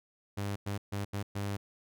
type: tone bursts at uneven times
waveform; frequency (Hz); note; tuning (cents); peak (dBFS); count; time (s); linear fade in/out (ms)
sawtooth; 100.7; G2; +47; -29; 5; 0.37-0.56 / 0.66-0.78 / 0.92-1.05 / 1.13-1.23 / 1.35-1.57; 10
effects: none